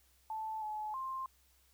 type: tone with pitch steps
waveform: sine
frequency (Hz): 876 / 854 / 1054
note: A5 / G#5 / C6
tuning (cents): -8 / +48 / +12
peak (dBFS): -37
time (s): 0.3-1.26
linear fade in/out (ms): 2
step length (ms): 320
effects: added 64 Hz sine -70 dBFS peak until 1.73 s + white hiss -70 dBFS RMS until 1.73 s